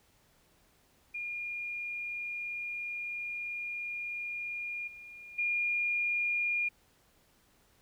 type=tone with level steps; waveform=sine; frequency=2419 Hz; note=D#7; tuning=49 cents flat; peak=-35 / -46 / -28 dBFS; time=1.14-6.69 s; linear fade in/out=10 ms; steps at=4.87 / 5.38 s; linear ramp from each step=10 ms; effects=pink hiss -67 dBFS RMS until 7.81 s